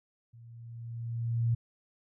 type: tone with level ramp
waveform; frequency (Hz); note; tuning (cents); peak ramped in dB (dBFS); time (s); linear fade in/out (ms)
sine; 116.54; A#2; 0; -50 to -23; 0.33-1.55; 10
effects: none